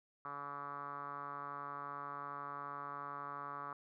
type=tone with low-pass filter; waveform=5% pulse; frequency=142.7 Hz; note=D3; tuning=49 cents flat; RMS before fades=-45 dBFS; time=0.25-3.73 s; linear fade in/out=2 ms; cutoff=1200 Hz; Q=7.2; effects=none